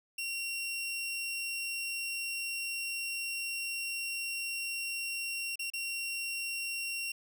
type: tone with dropouts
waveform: sawtooth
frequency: 2744 Hz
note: F7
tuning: 31 cents flat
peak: -31 dBFS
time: 0.18-7.12 s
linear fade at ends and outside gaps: 5 ms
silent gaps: 5.557-5.592 / 5.702-5.735 s
effects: none